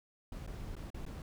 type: noise with dropouts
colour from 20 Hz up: brown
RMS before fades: -43 dBFS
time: 0.32-1.22 s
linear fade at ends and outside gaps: 2 ms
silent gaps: 0.465-0.475 / 0.754-0.765 / 0.903-0.944 / 1.053-1.063 s
effects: none